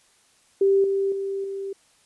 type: tone with level steps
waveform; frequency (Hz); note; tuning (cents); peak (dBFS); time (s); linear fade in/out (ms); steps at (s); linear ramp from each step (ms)
sine; 392; G4; 0; -15 / -20 / -25 / -28; 0.61-1.73; 5; 0.84 / 1.12 / 1.44; 2
effects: white hiss -60 dBFS RMS until 2.05 s + resampled to 24000 Hz